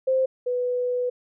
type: tone pair in turn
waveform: sine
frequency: 523.3 / 494.7 Hz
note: C5 / B4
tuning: 0 / +3 cents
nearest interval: minor second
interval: 97 cents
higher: first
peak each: -18 / -22 dBFS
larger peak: first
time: 0.07-0.26 / 0.46-1.1 s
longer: second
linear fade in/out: 10 ms
effects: none